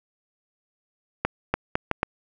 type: accelerating click train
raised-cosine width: 0.5 ms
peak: -6 dBFS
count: 5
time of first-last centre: 1.25-2.031 s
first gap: 290 ms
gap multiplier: 0.74
effects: none